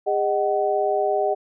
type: tone cluster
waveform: sine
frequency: 407.6 / 616 / 753 Hz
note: G#4 / D#5 / F#5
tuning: -32 / -17 / +30 cents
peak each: -23 dBFS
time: 0.06-1.35 s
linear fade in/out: 20 ms
effects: none